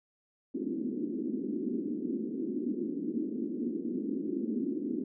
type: band-pass noise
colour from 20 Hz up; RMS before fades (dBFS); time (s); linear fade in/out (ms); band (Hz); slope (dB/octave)
pink; -34; 0.54-5.04; 5; 220 to 360; 48
effects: none